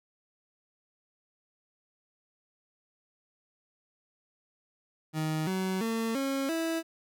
30% pulse tone with pitch steps, 156.4 / 188.15 / 226.4 / 272.3 / 327.6 Hz, D#3 / F#3 / A3 / C#4 / E4, +9 / +29 / +50 / -31 / -11 cents, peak -26 dBFS, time 5.13-6.83 s, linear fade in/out 50 ms, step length 340 ms, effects none

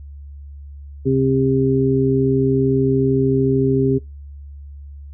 harmonic tone, 133.4 Hz, C3, 34 cents sharp, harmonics 1 / 2 / 3, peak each -18 / -18 / -18 dBFS, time 1.05-3.99 s, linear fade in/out 20 ms, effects noise-tail reverb RT60 0.2 s tail -21 dB re dry + added 71 Hz sine -33 dBFS peak until 5.13 s

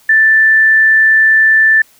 sine tone, 1765 Hz, A6, 5 cents sharp, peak -5 dBFS, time 0.09-1.82 s, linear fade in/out 5 ms, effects white hiss -48 dBFS RMS until 1.99 s

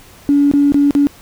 triangle tone with dropouts, 285.4 Hz, D4, 49 cents flat, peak -4 dBFS, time 0.29-1.07 s, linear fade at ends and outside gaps 0 ms, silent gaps 0.514-0.537 / 0.721-0.744 / 0.908-0.951 s, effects tanh soft clip ceiling -6 dBFS + pink hiss -42 dBFS RMS until 1.21 s

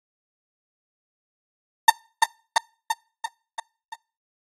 35% pulse tone with echo, 909 Hz, A#5, 44 cents flat, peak -5 dBFS, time 1.88-1.9 s, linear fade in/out 5 ms, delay 340 ms, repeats 6, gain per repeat -4 dB, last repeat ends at 3.94 s, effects noise-tail reverb RT60 0.4 s tail -25 dB re dry + AAC 32 kbps

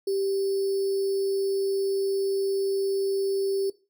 sine tone with sample-and-hold, 391.4 Hz, G4, 3 cents flat, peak -23 dBFS, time 0.07-3.7 s, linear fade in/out 5 ms, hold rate 4900 Hz, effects noise-tail reverb RT60 0.3 s tail -19 dB re dry

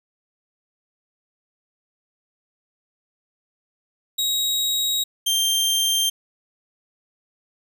sawtooth tone pair in turn, 3805 / 3166 Hz, A#7 / G7, +35 / +17 cents, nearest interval minor third, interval 318 cents, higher first, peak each -17 / -15 dBFS, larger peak second, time 4.18-5.04 / 5.26-6.1 s, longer first, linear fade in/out 10 ms, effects none

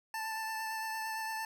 25% pulse tone with vibrato, 883 Hz, A5, 6 cents sharp, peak -32 dBFS, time 0.14-1.45 s, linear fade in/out 2 ms, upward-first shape sine, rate 8.8 Hz, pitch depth 13 cents each way, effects none

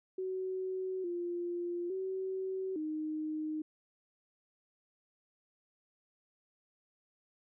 sine tone with pitch steps, 374.7 / 348.7 / 379 / 309.4 Hz, F#4 / F4 / F#4 / D#4, +22 / -3 / +42 / -10 cents, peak -34 dBFS, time 0.18-3.62 s, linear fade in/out 5 ms, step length 860 ms, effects none

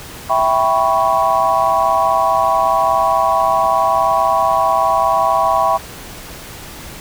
sine chord, C# half-diminished seventh, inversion first, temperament equal, 659.3 / 784 / 987.8 / 1108.7 Hz, E5 / G5 / B5 / C#6, 0 / 0 / 0 / 0 cents, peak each -17 dBFS, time 0.29-5.78 s, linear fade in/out 20 ms, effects pink hiss -33 dBFS RMS until 7 s

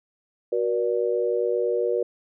sine chord, Gb augmented, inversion none, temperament equal with one note detuned, 370 / 477.6 / 587.3 Hz, Gb4 / Bb4 / D5, 0 / +42 / 0 cents, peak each -26 / -23 / -29 dBFS, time 0.52-2.03 s, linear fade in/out 5 ms, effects none

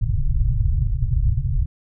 pink low-pass noise, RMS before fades -19 dBFS, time 0.01-1.66 s, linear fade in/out 5 ms, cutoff 140 Hz, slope 96 dB/octave, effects none

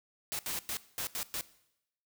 white noise bursts at uneven times, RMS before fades -36 dBFS, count 6, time 0.32-0.39 / 0.46-0.59 / 0.69-0.77 / 0.98-1.07 / 1.15-1.23 / 1.34-1.41 s, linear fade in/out 0 ms, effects noise-tail reverb RT60 0.8 s tail -18 dB re dry

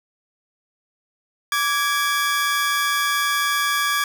sawtooth tone pair together, 1161 / 1659.3 Hz, D6 / G#6, -20 / -2 cents, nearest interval tritone, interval 618 cents, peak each -18 dBFS, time 1.52-4.04 s, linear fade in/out 2 ms, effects none

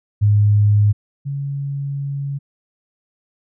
sine tone pair in turn, 103.83 / 140.07 Hz, G#2 / C#3, 0 / +18 cents, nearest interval perfect fourth, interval 518 cents, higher second, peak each -10 / -21 dBFS, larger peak first, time 0.21-0.93 / 1.25-2.39 s, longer second, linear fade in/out 20 ms, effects none

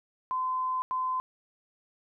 sine tone bursts at uneven times, 1026 Hz, C6, 34 cents flat, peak -27 dBFS, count 2, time 0.31-0.82 / 0.91-1.2 s, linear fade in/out 0 ms, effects none

